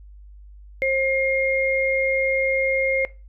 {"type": "tone pair together", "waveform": "sine", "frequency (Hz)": [532, 2130], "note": ["C5", "C7"], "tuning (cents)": [29, 30], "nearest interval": "2 octaves", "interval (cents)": 2401, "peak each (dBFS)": -21, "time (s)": [0.82, 3.05], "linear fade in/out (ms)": 0, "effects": ["noise-tail reverb RT60 0.3 s tail -20 dB re dry", "added 50 Hz sine -41 dBFS peak until 3.28 s"]}